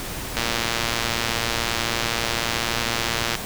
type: click train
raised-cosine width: 0.2 ms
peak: -5 dBFS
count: 347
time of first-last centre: 0.37-3.353 s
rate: 116 Hz
effects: pink hiss -31 dBFS RMS until 3.45 s